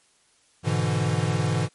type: chord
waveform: square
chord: E dominant seventh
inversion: first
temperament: equal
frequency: 103.83 / 123.47 / 146.83 / 164.81 Hz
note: G#2 / B2 / D3 / E3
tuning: 0 / 0 / 0 / 0 cents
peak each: -28 dBFS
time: 0.63-1.69 s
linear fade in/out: 50 ms
effects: white hiss -62 dBFS RMS until 1.74 s + MP3 48 kbps